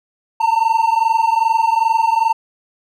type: tone pair together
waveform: triangle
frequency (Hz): 895 / 917.5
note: A5 / A#5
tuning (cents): +29 / -28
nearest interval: unison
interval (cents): 43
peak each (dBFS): -13 / -14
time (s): 0.4-2.33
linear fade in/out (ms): 10
effects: none